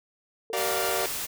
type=tone with exponential decay; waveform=sine; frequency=449.3 Hz; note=A4; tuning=36 cents sharp; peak=-29 dBFS; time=0.5-0.61 s; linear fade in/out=1 ms; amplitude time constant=23 ms
type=chord; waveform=sawtooth; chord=G minor seventh; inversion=none; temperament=equal with one note detuned; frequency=382.6 / 466.2 / 587.3 / 698.5 Hz; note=G4 / Bb4 / D5 / F5; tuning=-42 / 0 / 0 / 0 cents; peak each=-28 dBFS; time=0.53-1.06 s; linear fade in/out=2 ms
type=noise; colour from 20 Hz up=white; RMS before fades=-32 dBFS; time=0.56-1.27 s; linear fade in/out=20 ms
effects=none

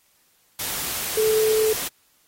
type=tone in noise; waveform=sine; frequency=435.5 Hz; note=A4; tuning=18 cents flat; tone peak=-17 dBFS; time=1.17-1.73 s; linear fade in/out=5 ms; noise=white; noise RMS=-28 dBFS; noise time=0.59-1.88 s; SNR=+8 dB; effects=white hiss -62 dBFS RMS until 2.27 s + AAC 48 kbps

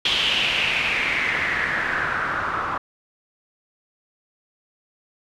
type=noise with low-pass filter sweep; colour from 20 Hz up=white; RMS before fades=-23 dBFS; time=0.05-2.78 s; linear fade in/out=5 ms; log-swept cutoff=3300 to 1200 Hz; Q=5.1; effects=none

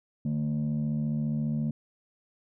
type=tone pair together; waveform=sine; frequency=150 / 224.7 Hz; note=D3 / A3; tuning=+37 / +37 cents; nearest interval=perfect fifth; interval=700 cents; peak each=-27 dBFS; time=0.25-1.71 s; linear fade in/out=5 ms; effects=tanh soft clip ceiling -23 dBFS

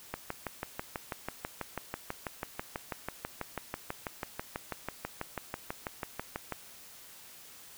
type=click train; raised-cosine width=0.5 ms; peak=-19 dBFS; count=40; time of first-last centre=0.14-6.523 s; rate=6.11 Hz; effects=white hiss -52 dBFS RMS until 7.77 s

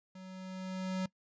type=tone with level ramp; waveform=square; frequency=187 Hz; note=F#3; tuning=19 cents sharp; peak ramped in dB=-48 to -32 dBFS; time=0.15-1.06 s; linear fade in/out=5 ms; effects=noise-tail reverb RT60 0.1 s tail -21 dB re dry + resampled to 16000 Hz

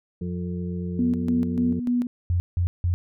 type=harmonic tone; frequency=88.6 Hz; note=F2; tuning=25 cents sharp; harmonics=1 / 2 / 4 / 5; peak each=-32 / -28 / -39 / -39 dBFS; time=0.21-1.8 s; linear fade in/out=5 ms
type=tone with tremolo; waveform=sine; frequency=244.1 Hz; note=B3; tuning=20 cents flat; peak=-19 dBFS; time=0.99-2.07 s; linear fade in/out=2 ms; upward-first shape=square; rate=3.4 Hz; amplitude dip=55%
type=tone bursts; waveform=sine; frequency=88 Hz; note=F2; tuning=14 cents sharp; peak=-19 dBFS; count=3; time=2.3-2.94 s; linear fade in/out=0 ms; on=100 ms; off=170 ms
effects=none

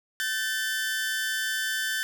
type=tone pair together; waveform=sawtooth; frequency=1534.9 / 1760 Hz; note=G6 / A6; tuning=-37 / 0 cents; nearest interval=major second; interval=237 cents; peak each=-26 dBFS; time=0.2-2.03 s; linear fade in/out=0 ms; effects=none

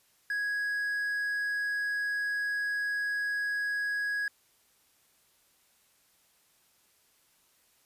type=tone; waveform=triangle; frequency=1661.2 Hz; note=G#6; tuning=in tune; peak=-27 dBFS; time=0.3-4.28 s; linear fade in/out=2 ms; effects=white hiss -67 dBFS RMS until 7.85 s + resampled to 32000 Hz

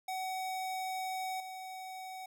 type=tone with level steps; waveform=square; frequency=752 Hz; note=F#5; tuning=28 cents sharp; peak=-36 / -43 dBFS; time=0.08-2.26 s; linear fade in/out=5 ms; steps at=1.4 s; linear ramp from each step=2 ms; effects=none

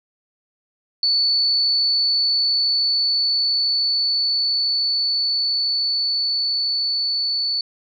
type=tone with level ramp; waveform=sine; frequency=4467 Hz; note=C#8; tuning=12 cents sharp; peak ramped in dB=-15 to -19 dBFS; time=1.03-7.61 s; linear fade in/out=2 ms; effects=none

